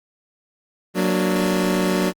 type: chord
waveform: 25% pulse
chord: Gb augmented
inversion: none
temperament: equal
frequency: 185 / 233.1 / 293.7 Hz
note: Gb3 / Bb3 / D4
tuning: 0 / 0 / 0 cents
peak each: -16 / -22 / -20 dBFS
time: 0.94-2.13 s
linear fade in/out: 50 ms
effects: Opus 24 kbps